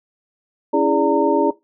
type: tone cluster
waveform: sine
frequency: 280.6 / 329.1 / 411.4 / 583 / 917 Hz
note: C#4 / E4 / G#4 / D5 / A#5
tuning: +21 / -3 / -16 / -13 / -29 cents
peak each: -20 dBFS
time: 0.73-1.51 s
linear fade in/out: 10 ms
effects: noise-tail reverb RT60 0.2 s tail -18 dB re dry